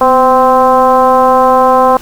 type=tone with frequency modulation; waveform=sine; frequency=777 Hz; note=G5; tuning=16 cents flat; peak=-4 dBFS; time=0.01-1.97 s; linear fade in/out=2 ms; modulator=263 Hz; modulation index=1.5; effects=pink hiss -33 dBFS RMS until 2.01 s